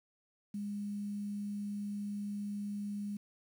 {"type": "tone with quantisation", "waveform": "sine", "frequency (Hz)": 204.4, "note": "G#3", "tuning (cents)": -27, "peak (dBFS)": -36, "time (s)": [0.54, 3.17], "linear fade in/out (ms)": 5, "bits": 10, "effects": []}